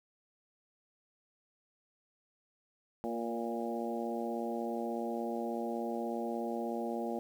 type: harmonic tone with a mistuned harmonic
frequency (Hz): 116.54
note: A#2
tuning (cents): 0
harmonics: 2 / 3 / 4 / 5 / 6 / 7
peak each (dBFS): -38 / -40 / -41 / -42 / -43 / -43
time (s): 3.04-7.19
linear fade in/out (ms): 0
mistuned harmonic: 4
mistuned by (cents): +19
effects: 10-bit